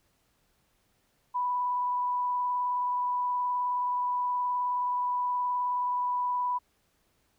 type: tone with vibrato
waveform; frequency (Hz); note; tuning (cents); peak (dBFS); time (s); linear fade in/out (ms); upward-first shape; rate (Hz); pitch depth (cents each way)
sine; 987.8; B5; 0; -26; 1.34-6.59; 20; triangle; 19; 14
effects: pink hiss -71 dBFS RMS until 7.38 s